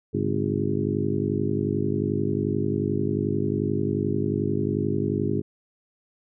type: harmonic tone with a mistuned harmonic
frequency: 51.3 Hz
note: G#1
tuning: 21 cents flat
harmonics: 2 / 3 / 4 / 5 / 6 / 7 / 8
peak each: -30 / -30 / -30 / -30 / -30 / -30 / -30 dBFS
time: 0.13-5.42 s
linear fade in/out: 20 ms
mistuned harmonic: 3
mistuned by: -110 cents
effects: none